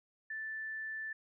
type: tone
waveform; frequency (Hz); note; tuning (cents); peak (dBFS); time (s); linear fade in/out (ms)
sine; 1760; A6; 0; -38; 0.3-1.13; 5
effects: none